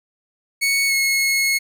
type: tone with pitch glide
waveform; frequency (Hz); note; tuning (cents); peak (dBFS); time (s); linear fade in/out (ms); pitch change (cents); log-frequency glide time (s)
sawtooth; 2217 to 2176; C#7 to C#7; 0 to -33; -13; 0.61-1.59; 20; -33; 0.87-0.93
effects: none